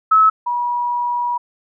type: tone pair in turn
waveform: sine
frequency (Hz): 1295 / 966.2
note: E6 / B5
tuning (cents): -31 / -38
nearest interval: perfect fourth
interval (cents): 507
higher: first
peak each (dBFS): -8 / -17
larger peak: first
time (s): 0.11-0.3 / 0.46-1.38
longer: second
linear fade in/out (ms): 10
effects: none